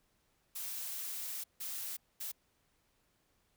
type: noise bursts at uneven times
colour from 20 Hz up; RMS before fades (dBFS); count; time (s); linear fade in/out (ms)
blue; -41; 3; 0.55-1.44 / 1.6-1.97 / 2.2-2.32; 10
effects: pink hiss -75 dBFS RMS until 3.56 s